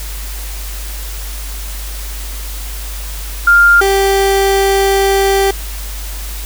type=tone pair in turn; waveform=sine / 30% pulse; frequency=1400 / 391.7 Hz; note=F6 / G4; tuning=+4 / -1 cents; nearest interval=octave + minor seventh; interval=2205 cents; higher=first; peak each=-4 / -7 dBFS; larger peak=first; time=3.47-3.81 / 3.81-5.51 s; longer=second; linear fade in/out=5 ms; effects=added 50 Hz sine -22 dBFS peak until 6.45 s + white hiss -29 dBFS RMS until 6.45 s